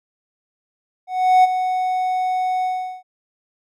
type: tone with ADSR envelope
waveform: triangle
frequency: 740 Hz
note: F#5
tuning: in tune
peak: -6 dBFS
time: 1.07-3.03 s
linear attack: 370 ms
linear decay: 20 ms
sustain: -10 dB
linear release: 390 ms
effects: none